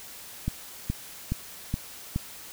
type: click train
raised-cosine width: 5 ms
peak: -14 dBFS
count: 5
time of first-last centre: 0.48-2.161 s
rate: 2.38 Hz
effects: white hiss -44 dBFS RMS until 2.52 s